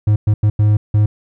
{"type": "tone bursts at uneven times", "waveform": "triangle", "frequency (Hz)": 105.5, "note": "G#2", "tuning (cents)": 28, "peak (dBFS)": -7, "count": 5, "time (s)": [[0.07, 0.16], [0.27, 0.34], [0.43, 0.5], [0.59, 0.77], [0.94, 1.06]], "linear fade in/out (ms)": 5, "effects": []}